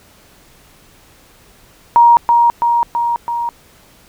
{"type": "tone with echo", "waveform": "sine", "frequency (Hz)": 943, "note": "A#5", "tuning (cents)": 20, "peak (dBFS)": -4, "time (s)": [1.96, 2.17], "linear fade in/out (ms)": 0, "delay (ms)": 330, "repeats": 4, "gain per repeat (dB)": -3, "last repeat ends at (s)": 3.49, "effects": ["pink hiss -47 dBFS RMS until 4.08 s"]}